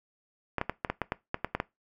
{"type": "clicks", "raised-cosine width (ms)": 0.5, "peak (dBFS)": -13, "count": 11, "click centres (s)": [0.583, 0.614, 0.696, 0.848, 0.9, 1.017, 1.121, 1.344, 1.446, 1.55, 1.601], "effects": ["noise-tail reverb RT60 0.2 s tail -20 dB re dry"]}